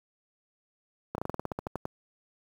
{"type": "slowing click train", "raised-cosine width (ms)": 1, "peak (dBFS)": -18, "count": 13, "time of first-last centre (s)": [1.15, 1.854], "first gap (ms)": 31, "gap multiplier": 1.11, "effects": ["high-pass 60 Hz 12 dB/octave", "8-bit"]}